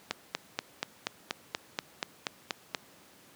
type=click train; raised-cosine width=0.2 ms; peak=-12 dBFS; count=12; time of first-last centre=0.11-2.748 s; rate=4.17 Hz; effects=pink hiss -57 dBFS RMS until 3.35 s + high-pass 150 Hz 12 dB/octave